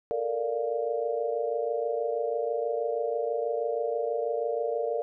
sine chord, Bb major seventh, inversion third, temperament equal, 440 / 466.2 / 587.3 / 698.5 Hz, A4 / Bb4 / D5 / F5, 0 / 0 / 0 / 0 cents, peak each -35 / -29 / -32 / -35 dBFS, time 0.11-5.02 s, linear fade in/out 0 ms, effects none

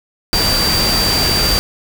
sine tone in noise, 4684 Hz, D8, 5 cents flat, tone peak -15 dBFS, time 0.33-1.59 s, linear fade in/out 0 ms, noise pink, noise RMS -17 dBFS, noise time 0.33-1.59 s, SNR -1 dB, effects none

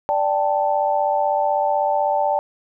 sine chord, D suspended fourth, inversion none, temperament equal, 587.3 / 784 / 880 Hz, D5 / G5 / A5, 0 / 0 / 0 cents, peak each -21 dBFS, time 0.09-2.39 s, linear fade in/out 0 ms, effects none

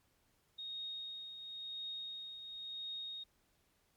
sine tone with tremolo, 3729 Hz, A#7, in tune, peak -40 dBFS, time 0.58-3.24 s, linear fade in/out 10 ms, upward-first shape triangle, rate 0.96 Hz, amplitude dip 55%, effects pink hiss -75 dBFS RMS until 3.96 s + MP3 96 kbps

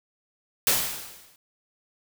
white noise with exponential decay, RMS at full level -19 dBFS, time 0.67-1.36 s, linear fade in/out 1 ms, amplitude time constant 150 ms, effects none

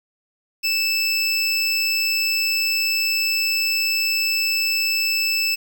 square tone pair together, 2637 / 5260 Hz, E7 / E8, 0 / -5 cents, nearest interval octave, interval 1195 cents, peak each -22 dBFS, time 0.63-5.56 s, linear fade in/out 20 ms, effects 8-bit

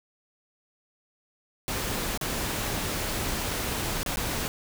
pink noise with dropouts, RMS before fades -30 dBFS, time 1.68-4.48 s, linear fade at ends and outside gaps 0 ms, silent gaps 2.175-2.212 / 4.031-4.062 / 4.159-4.171 s, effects none

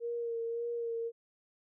sine tone with vibrato, 466.2 Hz, A#4, in tune, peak -33 dBFS, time 0-1.12 s, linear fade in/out 50 ms, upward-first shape sine, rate 1.8 Hz, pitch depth 25 cents each way, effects none

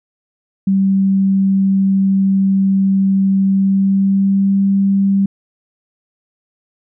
sine tone with pitch glide, 193.8 to 196.39 Hz, G3 to G3, -20 to +3 cents, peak -10 dBFS, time 0.67-5.26 s, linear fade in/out 5 ms, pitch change +23 cents, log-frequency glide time 3.46-4.59 s, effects none

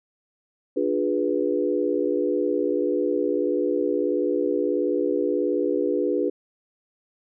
sine chord, D diminished seventh, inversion none, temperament equal with one note detuned, 293.7 / 355.3 / 415.3 / 493.9 Hz, D4 / F4 / Ab4 / Cb5, 0 / +30 / 0 / 0 cents, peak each -26 dBFS, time 0.76-6.3 s, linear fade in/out 10 ms, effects none

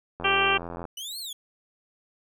click train, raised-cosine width 1 ms, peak -22 dBFS, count 57, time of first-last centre 0.2-0.853 s, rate 85.8 Hz
harmonic tone, 392 Hz, G4, in tune, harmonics 1 / 2 / 3 / 4 / 5 / 6 / 7 / 8, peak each -29 / -29 / -26 / -28 / -36 / -29 / -26 / -29 dBFS, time 0.24-0.58 s, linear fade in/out 10 ms
sawtooth exponential two-way sweep, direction up then down, 2916 to 4437 to 3279 Hz, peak -31 dBFS, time 0.97-1.33 s, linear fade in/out 5 ms, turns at 1.19 s
effects none

